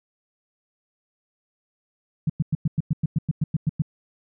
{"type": "tone bursts", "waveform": "sine", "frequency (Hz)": 154.7, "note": "D#3", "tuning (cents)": -10, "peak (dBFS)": -17, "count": 13, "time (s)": [2.27, 3.821], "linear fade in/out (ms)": 5, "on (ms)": 27, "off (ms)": 100, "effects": []}